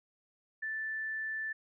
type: tone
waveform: sine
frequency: 1760 Hz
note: A6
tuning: in tune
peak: -34 dBFS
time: 0.62-1.53 s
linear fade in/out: 10 ms
effects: none